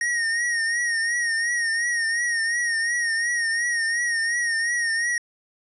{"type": "tone with vibrato", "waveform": "square", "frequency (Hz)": 1864.7, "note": "A#6", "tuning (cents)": 0, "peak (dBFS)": -22, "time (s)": [0.01, 5.18], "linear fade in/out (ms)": 2, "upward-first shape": "triangle", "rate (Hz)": 2.8, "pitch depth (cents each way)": 67, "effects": ["resampled to 24000 Hz", "10-bit"]}